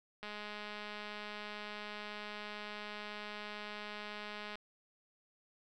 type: click train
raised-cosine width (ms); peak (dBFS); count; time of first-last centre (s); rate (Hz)
0.3; -29; 905; 0.23-4.555; 209
effects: none